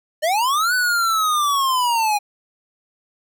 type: linear two-way sweep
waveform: square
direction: up then down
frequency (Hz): 587.3 to 1508 to 813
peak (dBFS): -17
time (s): 0.22-2.19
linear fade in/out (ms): 20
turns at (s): 0.74
effects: none